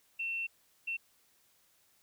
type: tone bursts at uneven times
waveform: sine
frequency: 2700 Hz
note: E7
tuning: 41 cents sharp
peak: -33 dBFS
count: 2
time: 0.19-0.47 / 0.87-0.97 s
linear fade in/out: 10 ms
effects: white hiss -69 dBFS RMS until 2.02 s